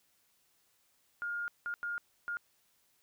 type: tone bursts at uneven times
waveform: sine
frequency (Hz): 1417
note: F6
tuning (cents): +25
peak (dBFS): -34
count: 4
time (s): 1.22-1.48 / 1.66-1.74 / 1.83-1.98 / 2.28-2.37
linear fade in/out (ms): 0
effects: white hiss -72 dBFS RMS until 3.02 s